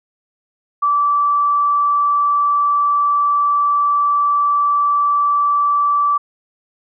sine tone, 1160 Hz, D6, 22 cents flat, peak -12 dBFS, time 0.82-6.18 s, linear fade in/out 10 ms, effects none

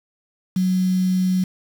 sine tone with quantisation, 185 Hz, F#3, in tune, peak -16 dBFS, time 0.56-1.44 s, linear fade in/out 5 ms, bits 6, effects none

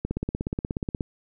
click train, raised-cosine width 3 ms, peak -14 dBFS, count 17, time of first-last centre 0.05-1.008 s, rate 16.7 Hz, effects none

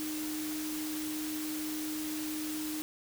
sine tone in noise, 307.9 Hz, D#4, 18 cents flat, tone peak -35 dBFS, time 0-2.82 s, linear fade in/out 0 ms, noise white, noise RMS -41 dBFS, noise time 0-2.82 s, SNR +3 dB, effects none

